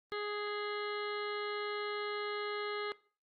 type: harmonic tone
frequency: 415.3 Hz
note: G#4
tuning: in tune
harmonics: 1 / 2 / 3 / 4 / 5 / 7 / 8 / 9 / 10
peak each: -38 / -49 / -42 / -46 / -46 / -52 / -51 / -55 / -50 dBFS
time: 0.12-2.92 s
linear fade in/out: 0 ms
effects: noise-tail reverb RT60 0.4 s tail -20 dB re dry + Opus 32 kbps